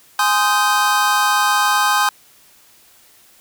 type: chord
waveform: square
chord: Ab major seventh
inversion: none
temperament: just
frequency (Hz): 830.6 / 1038.3 / 1245.9 / 1557.4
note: Ab5 / C6 / Eb6 / G6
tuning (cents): 0 / -14 / +2 / -12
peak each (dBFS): -20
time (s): 0.19-2.09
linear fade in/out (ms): 2
effects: white hiss -50 dBFS RMS until 3.4 s